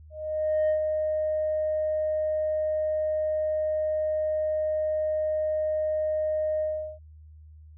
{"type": "tone with ADSR envelope", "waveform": "sine", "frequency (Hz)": 618, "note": "D#5", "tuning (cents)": -12, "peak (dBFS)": -18, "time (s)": [0.1, 6.99], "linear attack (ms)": 590, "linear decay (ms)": 99, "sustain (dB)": -5, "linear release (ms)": 380, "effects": ["tanh soft clip ceiling -19 dBFS", "added 77 Hz sine -46 dBFS peak until 7.77 s"]}